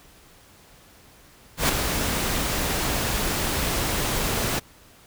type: noise with ADSR envelope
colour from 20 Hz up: pink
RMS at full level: -18 dBFS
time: 1.57-4.6 s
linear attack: 120 ms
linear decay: 6 ms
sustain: -7 dB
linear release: 18 ms
effects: pink hiss -52 dBFS RMS until 5.06 s

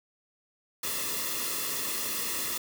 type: noise with comb filter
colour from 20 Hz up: white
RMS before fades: -32 dBFS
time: 0.83-2.58 s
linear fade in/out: 5 ms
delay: 1.3 ms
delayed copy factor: -0.75
effects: none

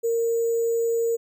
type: tone with sample-and-hold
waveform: sine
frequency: 461.4 Hz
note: A#4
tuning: 18 cents flat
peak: -20 dBFS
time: 0.03-1.17 s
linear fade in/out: 20 ms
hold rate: 7350 Hz
effects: none

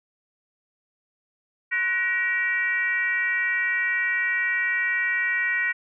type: tone with frequency modulation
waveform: sine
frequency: 1900 Hz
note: A#6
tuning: 33 cents sharp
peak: -21 dBFS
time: 1.71-5.73 s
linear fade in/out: 20 ms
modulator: 418 Hz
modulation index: 0.86
effects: none

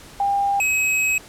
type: tone pair in turn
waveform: sine / square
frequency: 800 / 2550 Hz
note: G5 / D#7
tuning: +35 / +42 cents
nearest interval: octave + minor sixth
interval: 2007 cents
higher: second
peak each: -17 / -18 dBFS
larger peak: first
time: 0.2-0.6 / 0.6-1.18 s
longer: second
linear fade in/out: 2 ms
effects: pink hiss -43 dBFS RMS until 1.28 s + low-pass 12000 Hz 12 dB/octave

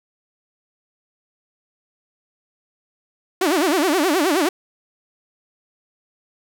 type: tone with vibrato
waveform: sawtooth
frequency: 332.5 Hz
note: E4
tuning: 15 cents sharp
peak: -12 dBFS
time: 3.41-4.49 s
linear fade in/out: 5 ms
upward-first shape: sine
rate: 9.5 Hz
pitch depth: 270 cents each way
effects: none

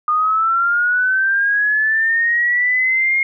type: linear sweep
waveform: sine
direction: up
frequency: 1217 to 2147 Hz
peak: -13 dBFS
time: 0.08-3.23 s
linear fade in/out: 2 ms
effects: none

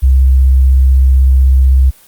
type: tone with vibrato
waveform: sine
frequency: 65.7 Hz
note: C2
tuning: 8 cents sharp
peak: -4 dBFS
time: 0.02-1.91 s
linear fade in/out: 20 ms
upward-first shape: triangle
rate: 16 Hz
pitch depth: 23 cents each way
effects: white hiss -43 dBFS RMS until 2.07 s + Opus 24 kbps

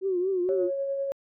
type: tone with vibrato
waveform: sine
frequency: 370.4 Hz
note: F#4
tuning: 2 cents sharp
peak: -23 dBFS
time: 0.01-0.71 s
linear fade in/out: 50 ms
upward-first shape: triangle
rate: 4.3 Hz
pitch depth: 110 cents each way
type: tone with tremolo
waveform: sine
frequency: 551 Hz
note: C#5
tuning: 11 cents flat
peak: -25 dBFS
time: 0.49-1.12 s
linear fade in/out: 0 ms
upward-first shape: sine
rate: 10 Hz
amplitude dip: 30%
effects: tanh soft clip ceiling -14 dBFS

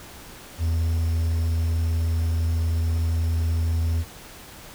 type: tone with quantisation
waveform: triangle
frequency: 82.41 Hz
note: E2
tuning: in tune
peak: -18 dBFS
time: 0.58-4.05 s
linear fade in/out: 50 ms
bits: 8
effects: pink hiss -43 dBFS RMS until 4.74 s

